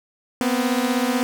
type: beating tone pair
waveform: sawtooth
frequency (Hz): 241.2 / 257.2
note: B3 / C4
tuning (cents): -41 / -30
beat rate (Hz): 16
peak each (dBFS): -18 / -18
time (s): 0.41-1.23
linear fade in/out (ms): 0
effects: none